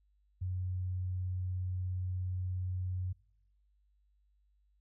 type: tone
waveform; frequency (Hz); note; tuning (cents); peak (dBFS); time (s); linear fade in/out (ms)
sine; 91.7; F#2; -15; -33; 0.41-3.13; 10
effects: noise-tail reverb RT60 0.8 s tail -25 dB re dry + added 50 Hz sine -68 dBFS peak until 4.8 s